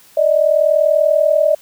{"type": "tone pair together", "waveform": "sine", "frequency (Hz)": [588, 628.2], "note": ["D5", "D#5"], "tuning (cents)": [2, 16], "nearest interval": "minor second", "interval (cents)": 114, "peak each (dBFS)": -13, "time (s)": [0.17, 1.55], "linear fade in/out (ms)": 5, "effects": ["white hiss -47 dBFS RMS until 1.61 s"]}